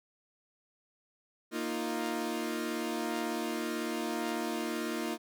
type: chord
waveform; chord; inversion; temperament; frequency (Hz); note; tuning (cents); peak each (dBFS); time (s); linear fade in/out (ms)
sawtooth; Bb suspended fourth; none; equal; 233.1 / 311.1 / 349.2; Bb3 / Eb4 / F4; 0 / 0 / 0; -33; 1.51-5.18; 50
effects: none